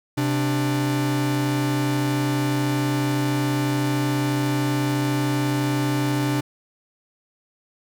45% pulse tone pair together, 130.81 / 293.9 Hz, C3 / D4, 0 / +1 cents, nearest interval octave + major second, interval 1401 cents, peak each -23 dBFS, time 0.17-6.41 s, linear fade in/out 10 ms, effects none

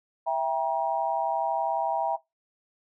sine chord, E diminished, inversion none, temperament just, 659.3 / 791.1 / 949.3 Hz, E5 / G5 / Bb5, 0 / +16 / +31 cents, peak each -28 dBFS, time 0.26-2.17 s, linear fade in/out 20 ms, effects noise-tail reverb RT60 0.2 s tail -21 dB re dry

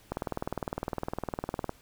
click train, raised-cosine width 1 ms, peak -17 dBFS, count 32, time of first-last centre 0.12-1.694 s, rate 19.7 Hz, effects pink hiss -59 dBFS RMS until 1.81 s

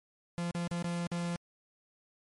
45% pulse tone with dropouts, 172.5 Hz, F3, 21 cents flat, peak -32 dBFS, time 0.38-1.36 s, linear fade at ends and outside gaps 0 ms, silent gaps 0.51-0.549 / 0.675-0.713 / 0.825-0.843 / 1.069-1.117 s, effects MP3 48 kbps

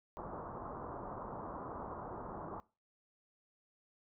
white low-pass noise, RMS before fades -45 dBFS, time 0.17-2.6 s, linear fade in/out 0 ms, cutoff 1200 Hz, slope 48 dB/octave, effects noise-tail reverb RT60 0.3 s tail -20 dB re dry

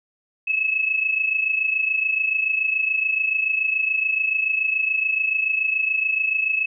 sine tone pair together, 2587 / 2614 Hz, E7 / E7, -33 / -15 cents, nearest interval unison, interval 18 cents, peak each -20 / -25 dBFS, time 0.47-6.66 s, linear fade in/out 10 ms, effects none

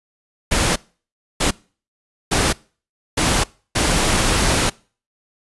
pink noise bursts at uneven times, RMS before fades -17 dBFS, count 5, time 0.51-0.76 / 1.4-1.51 / 2.31-2.53 / 3.17-3.44 / 3.75-4.7 s, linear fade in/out 10 ms, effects noise-tail reverb RT60 0.4 s tail -24 dB re dry + resampled to 24000 Hz

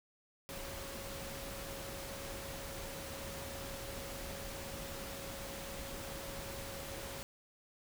sine tone in noise, 550 Hz, C#5, 14 cents flat, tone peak -49 dBFS, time 0.49-7.23 s, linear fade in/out 0 ms, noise pink, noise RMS -45 dBFS, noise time 0.49-7.23 s, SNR -7 dB, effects none

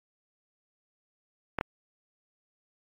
clicks, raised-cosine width 0.5 ms, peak -13 dBFS, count 2, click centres 1.587 / 1.611 s, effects AAC 64 kbps

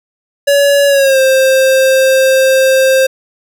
square tone with pitch glide, 566 to 528.1 Hz, C#5 to C5, +36 to +16 cents, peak -7 dBFS, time 0.47-3.07 s, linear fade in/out 10 ms, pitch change -120 cents, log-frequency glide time 0.87-1.19 s, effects none

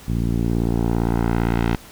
10% pulse tone with low-pass filter sweep, 57.6 Hz, A#1, 20 cents flat, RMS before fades -20 dBFS, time 0.08-1.76 s, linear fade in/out 5 ms, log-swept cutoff 190 to 3400 Hz, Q 0.83, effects pink hiss -43 dBFS RMS until 1.91 s

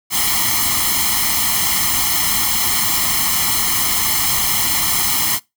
white noise with comb filter, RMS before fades -17 dBFS, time 0.1-5.4 s, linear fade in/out 50 ms, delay 0.96 ms, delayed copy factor +1, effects noise-tail reverb RT60 0.2 s tail -22 dB re dry

